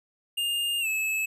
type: tone with pitch glide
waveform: square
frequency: 2818 to 2599 Hz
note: F7 to E7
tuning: +15 to -25 cents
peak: -26 dBFS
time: 0.37-1.26 s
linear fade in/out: 10 ms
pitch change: -140 cents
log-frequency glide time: 0.8-0.87 s
effects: none